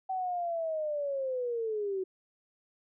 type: linear sweep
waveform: sine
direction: down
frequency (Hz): 763 to 370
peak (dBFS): -30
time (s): 0.09-2.04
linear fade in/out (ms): 10
effects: none